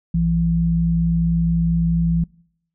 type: tone pair together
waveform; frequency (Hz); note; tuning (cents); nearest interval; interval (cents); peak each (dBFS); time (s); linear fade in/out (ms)
sine; 59.08 / 167.3; A#1 / E3; +24 / +26; octave + tritone; 1802; -23 / -16; 0.14-2.24; 5
effects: noise-tail reverb RT60 0.7 s tail -25 dB re dry